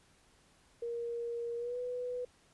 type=tone with pitch glide; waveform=sine; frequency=470.4 to 494.6 Hz; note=A#4 to B4; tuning=+16 to +3 cents; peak=-35 dBFS; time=0.82-2.25 s; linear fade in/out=5 ms; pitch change=+87 cents; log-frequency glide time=1.57-1.78 s; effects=pink hiss -66 dBFS RMS until 2.53 s + resampled to 24000 Hz